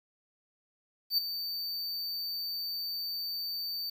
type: tone with ADSR envelope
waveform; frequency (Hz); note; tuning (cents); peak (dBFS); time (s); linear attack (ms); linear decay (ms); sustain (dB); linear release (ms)
square; 4585; D8; -42; -23; 1.1-3.9; 79; 9; -11; 6
effects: 10-bit